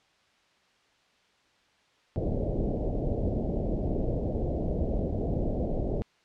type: low-pass noise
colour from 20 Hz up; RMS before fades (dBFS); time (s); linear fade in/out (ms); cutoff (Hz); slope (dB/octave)
pink; -29; 2.16-6.02; 0; 660; 48
effects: white hiss -65 dBFS RMS until 6.24 s + low-pass 4000 Hz 12 dB/octave